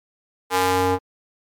sawtooth ring-modulated tone, 185 Hz, F#3, in tune, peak -10 dBFS, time 0.5-0.99 s, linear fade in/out 50 ms, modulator 647 Hz, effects MP3 96 kbps

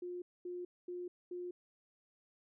sine tone bursts, 355.9 Hz, F4, 33 cents sharp, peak -40 dBFS, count 4, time 0.02-1.51 s, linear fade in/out 5 ms, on 200 ms, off 230 ms, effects none

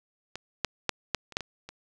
clicks, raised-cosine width 0.2 ms, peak -19 / -8 / -7 / -8 / -28 / -9 / -19 / -24 dBFS, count 8, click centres 0.356 / 0.647 / 0.893 / 1.147 / 1.323 / 1.369 / 1.407 / 1.69 s, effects none

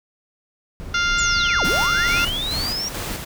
brown noise, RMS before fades -31 dBFS, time 0.8-2.73 s, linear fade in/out 0 ms
harmonic tone, 698.5 Hz, F5, in tune, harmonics 2 / 3 / 4 / 5 / 6 / 7 / 8 / 9, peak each -19 / -28 / -28 / -28 / -33 / -35 / -31 / -36 dBFS, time 0.94-2.25 s, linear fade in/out 5 ms
sine linear two-way sweep, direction down then up, 7459 to 143.7 to 5720 Hz, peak -23 dBFS, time 1.18-2.89 s, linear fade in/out 10 ms, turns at 1.65 s
pink noise with tremolo, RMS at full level -28 dBFS, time 1.64-3.25 s, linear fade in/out 10 ms, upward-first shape square, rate 2.3 Hz, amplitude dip 40%
effects none

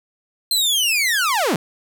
sawtooth linear sweep, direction down, 4186 to 131.8 Hz, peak -13 dBFS, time 0.51-1.56 s, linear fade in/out 2 ms, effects none

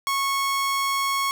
sawtooth tone, 1100 Hz, C#6, 14 cents flat, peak -18 dBFS, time 0.07-1.31 s, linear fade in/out 0 ms, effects none

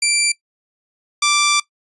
10% pulse tone pair in turn, 2349 / 1174.5 Hz, D7 / D6, 0 / 0 cents, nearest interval octave, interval 1200 cents, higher first, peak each -5 dBFS, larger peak neither, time 0.02-0.32 / 1.22-1.6 s, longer second, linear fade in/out 5 ms, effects noise-tail reverb RT60 0.1 s tail -18 dB re dry + resampled to 24000 Hz

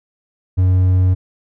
triangle tone, 92.2 Hz, F#2, 6 cents flat, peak -8 dBFS, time 0.57-1.15 s, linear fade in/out 20 ms, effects none

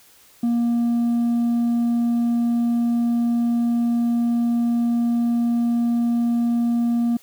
triangle tone with hard clipping, 236 Hz, A#3, 22 cents sharp, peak -16 dBFS, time 0.43-7.17 s, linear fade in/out 5 ms, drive 1 dB, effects white hiss -52 dBFS RMS until 7.22 s

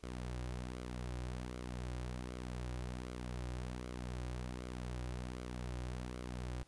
sawtooth tone with flanger, 61.74 Hz, B1, in tune, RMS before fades -43 dBFS, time 0.03-6.63 s, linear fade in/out 0 ms, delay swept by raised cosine 1.1 to 4.6 ms, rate 1.3 Hz, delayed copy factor -0.5, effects pink hiss -68 dBFS RMS until 6.67 s + resampled to 24000 Hz

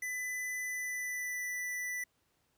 square tone with pitch glide, 2000 to 1979.3 Hz, B6 to B6, +21 to +3 cents, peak -36 dBFS, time 0.02-2.04 s, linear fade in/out 5 ms, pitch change -18 cents, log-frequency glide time 0.63-1.48 s, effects pink hiss -75 dBFS RMS until 2.57 s + high-pass 60 Hz 12 dB/octave

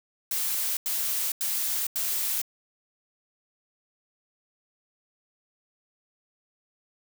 blue noise bursts, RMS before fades -28 dBFS, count 4, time 0.31-2.417 s, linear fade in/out 2 ms, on 460 ms, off 89 ms, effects none

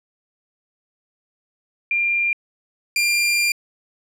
sine / sawtooth tone pair in turn, 2391 / 2391 Hz, D7 / D7, +30 / +30 cents, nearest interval unison, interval 0 cents, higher neither, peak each -17 / -13 dBFS, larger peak second, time 1.91-2.33 / 2.96-3.52 s, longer second, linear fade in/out 2 ms, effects low-pass 12000 Hz 12 dB/octave

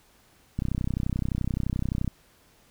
click train, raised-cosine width 5 ms, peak -15 dBFS, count 48, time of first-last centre 0.59-2.077 s, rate 31.6 Hz, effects pink hiss -60 dBFS RMS until 2.7 s

